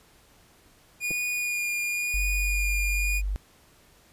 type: tone with vibrato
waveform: 45% pulse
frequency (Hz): 2438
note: D#7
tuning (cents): -36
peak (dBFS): -26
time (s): 1-3.22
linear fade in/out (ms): 50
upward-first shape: sine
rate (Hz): 0.97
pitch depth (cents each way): 15
type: clicks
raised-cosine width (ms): 2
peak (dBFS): -25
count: 2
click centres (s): 1.107 / 1.113
type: tone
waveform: sine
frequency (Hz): 49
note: G1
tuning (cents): 0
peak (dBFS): -25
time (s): 2.14-3.36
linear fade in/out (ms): 0
effects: pink hiss -58 dBFS RMS until 4.12 s + resampled to 32000 Hz